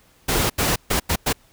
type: noise bursts at uneven times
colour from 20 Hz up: pink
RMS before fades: -20 dBFS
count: 5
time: 0.28-0.5 / 0.58-0.76 / 0.9-1 / 1.09-1.16 / 1.26-1.33 s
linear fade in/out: 10 ms
effects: pink hiss -56 dBFS RMS until 1.52 s